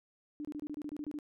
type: tone bursts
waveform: sine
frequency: 297 Hz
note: D4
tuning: 20 cents sharp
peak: -37 dBFS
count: 11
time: 0.4-1.188 s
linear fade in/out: 0 ms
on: 48 ms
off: 26 ms
effects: none